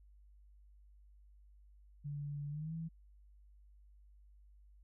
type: tone with pitch glide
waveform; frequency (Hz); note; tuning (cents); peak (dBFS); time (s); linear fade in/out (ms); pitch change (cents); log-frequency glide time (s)
sine; 144.7 to 163.36; D3 to E3; -25 to -15; -39; 2.04-2.89; 20; +210; 2.49-2.74
effects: added 50 Hz sine -59 dBFS peak until 4.83 s